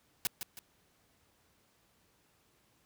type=noise with echo; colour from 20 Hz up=white; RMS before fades=-31 dBFS; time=0.25-0.27 s; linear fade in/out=0 ms; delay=160 ms; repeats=2; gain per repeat=-8 dB; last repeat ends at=0.59 s; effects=pink hiss -70 dBFS RMS until 2.85 s + high-pass 60 Hz 12 dB/octave